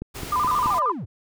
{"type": "click train", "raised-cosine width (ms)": 3, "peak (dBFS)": -18, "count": 4, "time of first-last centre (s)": [0.02, 0.66], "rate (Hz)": 4.69}
{"type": "noise", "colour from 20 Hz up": "pink", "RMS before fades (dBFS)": -35, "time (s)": [0.14, 0.8], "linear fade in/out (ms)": 20}
{"type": "tone with vibrato", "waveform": "sine", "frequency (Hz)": 1100, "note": "C#6", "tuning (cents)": -14, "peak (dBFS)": -19, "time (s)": [0.32, 0.92], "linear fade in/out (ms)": 5, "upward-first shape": "square", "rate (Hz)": 13, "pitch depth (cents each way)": 150}
{"type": "linear sweep", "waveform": "triangle", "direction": "down", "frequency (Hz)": [1332, 69.3], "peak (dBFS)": -27, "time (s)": [0.47, 1.06], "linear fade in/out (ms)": 20}
{"effects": []}